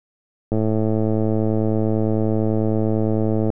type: click train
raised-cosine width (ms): 2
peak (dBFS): -8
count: 326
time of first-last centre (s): 0.52-3.502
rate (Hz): 109
effects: none